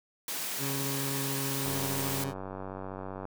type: high-pass noise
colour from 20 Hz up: white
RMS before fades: -35 dBFS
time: 0.28-2.24 s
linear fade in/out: 2 ms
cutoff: 130 Hz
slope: 48 dB/octave
type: tone with pitch glide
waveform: 20% pulse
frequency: 137.6 to 136.33 Hz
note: C#3 to C#3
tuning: -12 to -28 cents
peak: -28 dBFS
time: 0.58-2.34 s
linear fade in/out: 50 ms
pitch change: -16 cents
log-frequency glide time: 0.98-1.89 s
type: click train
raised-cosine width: 1 ms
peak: -25 dBFS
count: 153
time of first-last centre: 1.66-3.253 s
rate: 95.4 Hz
effects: none